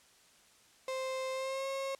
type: tone with pitch glide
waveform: 35% pulse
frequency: 523.3 to 541.8 Hz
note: C5 to C#5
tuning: 0 to -40 cents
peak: -33 dBFS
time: 0.88-1.95 s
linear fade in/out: 2 ms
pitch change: +60 cents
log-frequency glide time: 1.32-1.67 s
effects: white hiss -63 dBFS RMS until 1.99 s + low-pass 9000 Hz 12 dB/octave